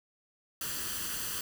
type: noise with comb filter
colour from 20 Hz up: white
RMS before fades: -36 dBFS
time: 0.61-1.41 s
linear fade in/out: 2 ms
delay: 0.66 ms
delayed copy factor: +0.65
effects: none